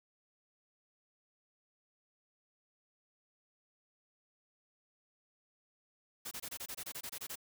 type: noise bursts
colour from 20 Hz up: white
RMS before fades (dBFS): -43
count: 13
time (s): 6.25-7.357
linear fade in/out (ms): 10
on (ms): 63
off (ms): 24
effects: none